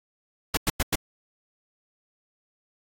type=noise bursts; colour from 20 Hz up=pink; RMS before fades=-23 dBFS; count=4; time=0.54-0.956 s; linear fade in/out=5 ms; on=32 ms; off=96 ms; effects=AAC 48 kbps